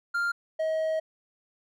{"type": "tone pair in turn", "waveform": "triangle", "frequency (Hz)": [1396.9, 635.3], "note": ["F6", "D#5"], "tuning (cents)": [0, 36], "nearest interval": "octave + major second", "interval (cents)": 1364, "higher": "first", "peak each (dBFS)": -23, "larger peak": "neither", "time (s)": [[0.14, 0.32], [0.59, 1]], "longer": "second", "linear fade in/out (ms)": 10, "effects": []}